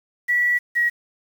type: tone pair in turn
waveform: sine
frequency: 1946 / 1907.1 Hz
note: B6 / A#6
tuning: -26 / +39 cents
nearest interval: unison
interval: 35 cents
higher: first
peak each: -16 dBFS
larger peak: neither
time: 0.28-0.59 / 0.75-0.9 s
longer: first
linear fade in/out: 20 ms
effects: 7-bit